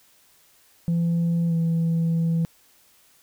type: tone with pitch glide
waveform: sine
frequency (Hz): 169.1 to 165.52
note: E3 to E3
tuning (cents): +44 to +7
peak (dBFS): -17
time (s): 0.88-2.45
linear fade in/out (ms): 0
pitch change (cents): -37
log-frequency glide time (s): 1.48-1.53
effects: tanh soft clip ceiling -18 dBFS + white hiss -58 dBFS RMS until 3.22 s